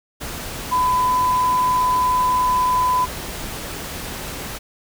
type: tone in noise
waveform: sine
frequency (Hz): 1004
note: B5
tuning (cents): +28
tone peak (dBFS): -15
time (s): 0.71-3.06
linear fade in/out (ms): 20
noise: pink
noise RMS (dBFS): -30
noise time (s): 0.2-4.59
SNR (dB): +12
effects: none